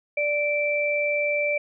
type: tone pair together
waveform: sine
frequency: 587.3 / 2338 Hz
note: D5 / D7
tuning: 0 / -8 cents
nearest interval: 2 octaves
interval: 2392 cents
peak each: -24 dBFS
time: 0.17-1.58 s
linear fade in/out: 5 ms
effects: none